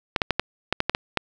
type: clicks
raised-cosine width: 0.3 ms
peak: -4 dBFS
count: 9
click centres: 0.162 / 0.218 / 0.307 / 0.396 / 0.726 / 0.804 / 0.896 / 0.949 / 1.173 s
effects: none